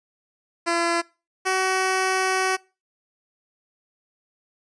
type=tone pair in turn; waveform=10% pulse; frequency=339.4 / 376.8 Hz; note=F4 / F#4; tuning=-49 / +32 cents; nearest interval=major second; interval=181 cents; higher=second; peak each=-12 dBFS; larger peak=neither; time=0.66-1.02 / 1.45-2.57 s; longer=second; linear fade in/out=20 ms; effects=noise-tail reverb RT60 0.3 s tail -23 dB re dry + resampled to 22050 Hz